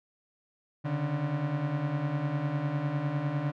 35% pulse beating tone pair, 138.59 / 148.49 Hz, C#3 / D3, 0 / +19 cents, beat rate 9.9 Hz, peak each -32 / -28 dBFS, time 0.84-3.52 s, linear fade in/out 20 ms, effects low-pass 2000 Hz 12 dB/octave

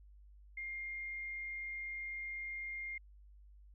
sine tone, 2118 Hz, C7, 21 cents sharp, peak -40 dBFS, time 0.57-2.98 s, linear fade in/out 5 ms, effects added 50 Hz sine -56 dBFS peak until 3.74 s

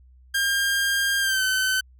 sawtooth tone with pitch glide, 1606 to 1525.5 Hz, G6 to G6, +41 to -48 cents, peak -17 dBFS, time 0.34-1.81 s, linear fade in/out 10 ms, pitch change -89 cents, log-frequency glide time 1.2-1.43 s, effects added 63 Hz sine -49 dBFS peak until 1.99 s

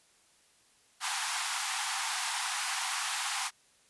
pink high-pass noise, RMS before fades -33 dBFS, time 1-3.51 s, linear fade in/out 50 ms, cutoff 750 Hz, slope 96 dB/octave, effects white hiss -65 dBFS RMS until 3.89 s + resampled to 24000 Hz

